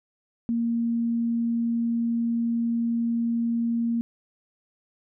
sine tone, 232.8 Hz, A#3, 2 cents flat, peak -22 dBFS, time 0.49-4.01 s, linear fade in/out 0 ms, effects none

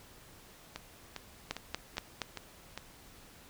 two click trains, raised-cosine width 0.2 ms, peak -22 / -16 dBFS, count 6 / 4, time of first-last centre 0.76-2.776 / 1.51-2.218 s, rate 2.48 / 4.24 Hz, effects pink hiss -56 dBFS RMS until 3.49 s

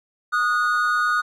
triangle tone pair together, 1235.1 / 1456 Hz, D#6 / F#6, -13 / -28 cents, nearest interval minor third, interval 285 cents, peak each -19 dBFS, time 0.32-1.22 s, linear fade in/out 20 ms, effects none

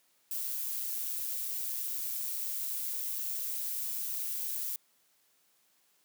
violet noise with amplitude modulation, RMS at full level -34 dBFS, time 0.31-4.76 s, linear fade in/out 2 ms, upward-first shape sine, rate 128 Hz, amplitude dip 35%, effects white hiss -70 dBFS RMS until 6.04 s + high-pass 150 Hz 12 dB/octave

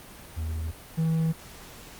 triangle tone pair in turn, 79.9 / 161.75 Hz, D#2 / E3, +47 / -32 cents, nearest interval octave, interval 1221 cents, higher second, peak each -26 / -20 dBFS, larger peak second, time 0.36-0.72 / 0.97-1.33 s, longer neither, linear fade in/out 20 ms, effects pink hiss -46 dBFS RMS until 1.99 s + Opus 32 kbps

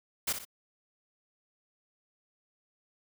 white noise with echo, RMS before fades -30 dBFS, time 0.27-0.33 s, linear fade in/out 10 ms, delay 61 ms, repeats 2, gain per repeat -8 dB, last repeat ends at 0.452 s, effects none

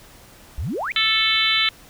sine exponential sweep, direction up, 55 to 2500 Hz, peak -23 dBFS, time 0.58-0.92 s, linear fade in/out 0 ms
harmonic tone, 440 Hz, A4, in tune, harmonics 3 / 4 / 5 / 6 / 7 / 8 / 9, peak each -27 / -28 / -22 / -28 / -23 / -22 / -24 dBFS, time 0.96-1.69 s, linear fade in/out 2 ms
effects pink hiss -47 dBFS RMS until 1.89 s

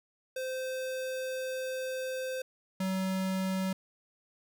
square tone pair in turn, 518 / 189.16 Hz, C5 / F#3, -17 / +39 cents, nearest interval octave + perfect fourth, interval 1744 cents, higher first, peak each -34 / -30 dBFS, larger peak second, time 0.36-2.42 / 2.8-3.73 s, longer first, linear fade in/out 5 ms, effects none

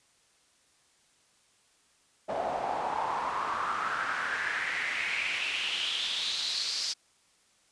pink noise with band-pass filter sweep, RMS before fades -32 dBFS, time 2.28-6.94 s, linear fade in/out 20 ms, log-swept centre 650 to 5000 Hz, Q 4.8, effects white hiss -66 dBFS RMS until 7.71 s + resampled to 22050 Hz

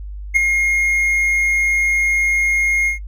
triangle tone with ADSR envelope, 2141 Hz, C7, 39 cents sharp, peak -6 dBFS, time 0.34-2.99 s, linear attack 25 ms, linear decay 9 ms, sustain -6 dB, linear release 120 ms, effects noise-tail reverb RT60 0.1 s tail -20 dB re dry + added 50 Hz sine -27 dBFS peak until 3.07 s

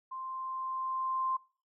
sine tone with level ramp, 1046.5 Hz, C6, in tune, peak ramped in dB -38 to -28 dBFS, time 0.11-1.37 s, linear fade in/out 10 ms, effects noise-tail reverb RT60 0.4 s tail -22 dB re dry

